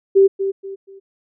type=tone with echo; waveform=sine; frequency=390 Hz; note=G4; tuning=9 cents flat; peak=-7 dBFS; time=0.15-0.28 s; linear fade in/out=20 ms; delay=240 ms; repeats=3; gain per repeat=-10 dB; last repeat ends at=1 s; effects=none